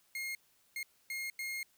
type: tone bursts at uneven times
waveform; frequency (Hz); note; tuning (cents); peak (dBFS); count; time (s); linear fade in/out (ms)
40% pulse; 2140; C7; +38; -36; 4; 0.15-0.35 / 0.76-0.83 / 1.1-1.3 / 1.39-1.63; 2
effects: white hiss -70 dBFS RMS until 1.77 s